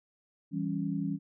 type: chord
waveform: sine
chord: C# diminished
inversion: first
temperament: equal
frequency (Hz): 164.81 / 196 / 277.2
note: E3 / G3 / C#4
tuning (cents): 0 / 0 / 0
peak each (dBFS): -34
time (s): 0.51-1.19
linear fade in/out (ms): 50
effects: none